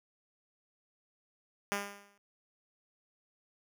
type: tone with exponential decay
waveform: 5% pulse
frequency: 201.9 Hz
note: G#3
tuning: 49 cents flat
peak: -18 dBFS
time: 1.72-2.18 s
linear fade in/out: 0 ms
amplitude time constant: 99 ms
effects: none